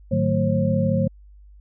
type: tone cluster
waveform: sine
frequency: 105.9 / 151.8 / 185.1 / 223.5 / 536 Hz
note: G#2 / D#3 / F#3 / A3 / C5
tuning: +34 / -42 / +1 / +27 / +42 cents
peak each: -24 dBFS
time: 0.11-1.08 s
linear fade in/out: 10 ms
effects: added 50 Hz sine -44 dBFS peak until 1.6 s